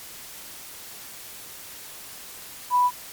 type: tone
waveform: sine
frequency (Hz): 987.8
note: B5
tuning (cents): 0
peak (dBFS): -16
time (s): 2.7-2.91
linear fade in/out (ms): 50
effects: white hiss -41 dBFS RMS until 3.12 s + MP3 96 kbps